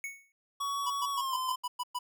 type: tone with exponential decay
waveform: square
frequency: 2217 Hz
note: C#7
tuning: in tune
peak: -34 dBFS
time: 0.04-0.32 s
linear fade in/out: 1 ms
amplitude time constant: 60 ms
type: tone with pitch glide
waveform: square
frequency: 1124 to 1030.7 Hz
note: C#6 to C6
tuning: +24 to -26 cents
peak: -32 dBFS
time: 0.6-1.56 s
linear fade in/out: 10 ms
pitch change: -150 cents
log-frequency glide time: 1.11-1.37 s
type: tone bursts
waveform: square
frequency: 987.8 Hz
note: B5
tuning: in tune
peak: -32 dBFS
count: 8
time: 0.86-1.99 s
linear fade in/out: 10 ms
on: 45 ms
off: 110 ms
effects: none